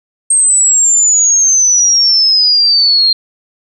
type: exponential sweep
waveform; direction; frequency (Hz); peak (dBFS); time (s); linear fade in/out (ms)
sine; down; 8480 to 4186; -6; 0.3-3.13; 5
effects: none